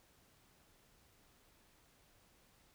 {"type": "silence", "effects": ["pink hiss -69 dBFS RMS until 2.74 s"]}